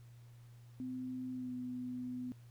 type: tone with pitch glide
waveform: sine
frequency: 255.5 to 250.1 Hz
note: C4 to B3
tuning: -41 to +22 cents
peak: -39 dBFS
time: 0.8-2.32 s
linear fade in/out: 0 ms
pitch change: -37 cents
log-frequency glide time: 1.33-1.54 s
effects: added 119 Hz sine -54 dBFS peak until 2.5 s + pink hiss -70 dBFS RMS until 2.5 s